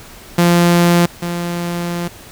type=tone pair in turn; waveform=sawtooth; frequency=173 / 173 Hz; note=F3 / F3; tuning=-16 / -16 cents; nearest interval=unison; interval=0 cents; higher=neither; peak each=-5 / -15 dBFS; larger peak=first; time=0.38-1.06 / 1.22-2.08 s; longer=second; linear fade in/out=5 ms; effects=pink hiss -38 dBFS RMS until 2.31 s